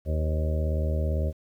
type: harmonic tone with a mistuned harmonic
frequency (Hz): 77.78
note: D#2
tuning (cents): 0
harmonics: 1 / 2 / 3 / 4 / 5 / 6 / 7 / 8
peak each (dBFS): -24 / -34 / -38 / -42 / -39 / -42 / -36 / -38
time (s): 0.05-1.33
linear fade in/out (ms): 50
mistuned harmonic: 6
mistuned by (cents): +56
effects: 10-bit